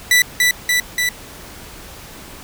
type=tone with echo; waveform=sawtooth; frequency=1974 Hz; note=B6; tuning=1 cent flat; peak=-6 dBFS; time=0.11-0.22 s; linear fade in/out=2 ms; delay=290 ms; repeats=3; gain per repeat=-2 dB; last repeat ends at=1.09 s; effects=pink hiss -37 dBFS RMS until 2.43 s